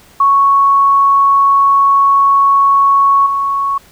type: tone with level steps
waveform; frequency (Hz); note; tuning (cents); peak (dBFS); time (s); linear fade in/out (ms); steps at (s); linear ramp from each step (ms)
sine; 1108.7; C#6; 0; -6 / -12; 0.2-3.78; 5; 3.26; 5
effects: pink hiss -44 dBFS RMS until 3.91 s